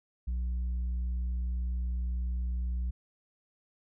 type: tone with tanh clipping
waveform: sine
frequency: 60.9 Hz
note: B1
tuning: 24 cents flat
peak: -30 dBFS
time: 0.27-2.91 s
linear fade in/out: 10 ms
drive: 3 dB
effects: none